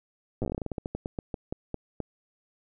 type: slowing click train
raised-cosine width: 2 ms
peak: -18 dBFS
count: 22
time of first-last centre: 0.42-2.003 s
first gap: 8 ms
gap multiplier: 1.19
effects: none